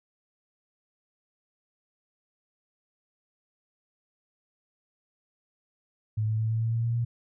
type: tone with pitch steps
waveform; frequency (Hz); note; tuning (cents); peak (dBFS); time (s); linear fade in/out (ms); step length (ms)
sine; 108.1 / 109.48 / 110.88 / 112.3 / 113.74 / 115.19 / 116.66 / 118.16; A2 / A2 / A2 / A2 / A#2 / A#2 / A#2 / A#2; -30 / -8 / +14 / +36 / -42 / -20 / +2 / +24; -24; 6.17-7.05; 10; 110
effects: none